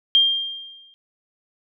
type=tone with exponential decay; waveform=sine; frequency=3197 Hz; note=G7; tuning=33 cents sharp; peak=-10 dBFS; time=0.15-0.94 s; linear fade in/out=0 ms; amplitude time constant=170 ms; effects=none